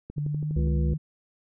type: click train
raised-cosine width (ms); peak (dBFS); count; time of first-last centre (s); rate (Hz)
3; -25; 8; 0.1-0.674; 12.2
type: tone with pitch glide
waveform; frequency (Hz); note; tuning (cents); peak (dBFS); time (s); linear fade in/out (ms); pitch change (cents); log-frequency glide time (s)
sine; 146.83 to 153.69; D3 to D#3; 0 to -21; -26; 0.16-0.98; 20; +79; 0.26-0.59
type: harmonic tone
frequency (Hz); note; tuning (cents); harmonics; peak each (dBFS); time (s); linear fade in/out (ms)
69.3; C#2; 0; 1 / 3 / 5 / 7; -23 / -33 / -37 / -40; 0.56-0.94; 5
effects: none